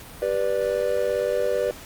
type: chord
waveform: triangle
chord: G major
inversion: none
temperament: just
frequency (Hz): 392 / 490 / 588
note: G4 / B4 / D5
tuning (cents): 0 / -14 / +2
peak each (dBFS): -27 / -22 / -23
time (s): 0.22-1.71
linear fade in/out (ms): 2
effects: pink hiss -42 dBFS RMS until 1.85 s + Opus 48 kbps